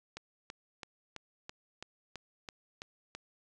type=click train; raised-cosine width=0.2 ms; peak=-25 dBFS; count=10; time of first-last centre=0.17-3.15 s; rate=3.02 Hz; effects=resampled to 24000 Hz + 11-bit